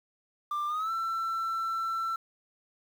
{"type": "tone with pitch glide", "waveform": "sine", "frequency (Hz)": [1187, 1340.1], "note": ["D6", "E6"], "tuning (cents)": [18, 28], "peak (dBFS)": -26, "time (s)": [0.51, 2.16], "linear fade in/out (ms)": 5, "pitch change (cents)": 210, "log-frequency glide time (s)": [0.67, 0.91], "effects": ["tanh soft clip ceiling -28 dBFS", "9-bit"]}